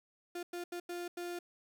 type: tone bursts at uneven times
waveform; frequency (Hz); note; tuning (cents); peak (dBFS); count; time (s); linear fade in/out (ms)
35% pulse; 350; F4; +4; -37; 5; 0.35-0.43 / 0.53-0.64 / 0.72-0.8 / 0.89-1.08 / 1.17-1.39; 5
effects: none